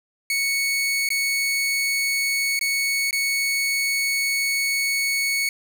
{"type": "tone with dropouts", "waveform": "sawtooth", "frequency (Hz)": 2217, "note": "C#7", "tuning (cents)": 0, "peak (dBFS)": -17, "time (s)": [0.3, 5.49], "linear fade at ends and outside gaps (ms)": 2, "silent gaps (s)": [[1.09, 1.103], [2.592, 2.611], [3.109, 3.128]], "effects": []}